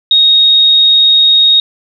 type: tone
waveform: sine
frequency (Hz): 3742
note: A#7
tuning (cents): +6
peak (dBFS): -4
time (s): 0.11-1.6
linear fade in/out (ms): 2
effects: none